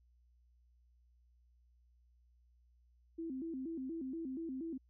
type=tone with vibrato; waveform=sine; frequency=293.7 Hz; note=D4; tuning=in tune; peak=-39 dBFS; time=3.18-4.78 s; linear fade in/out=10 ms; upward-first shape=square; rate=4.2 Hz; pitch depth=200 cents each way; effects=added 60 Hz sine -66 dBFS peak until 4.89 s